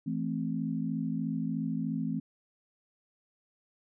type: chord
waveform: sine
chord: A minor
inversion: second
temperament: equal with one note detuned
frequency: 164.81 / 218.5 / 261.6 Hz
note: E3 / A3 / C4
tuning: 0 / -12 / 0 cents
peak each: -34 dBFS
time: 0.06-2.2 s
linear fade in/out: 10 ms
effects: none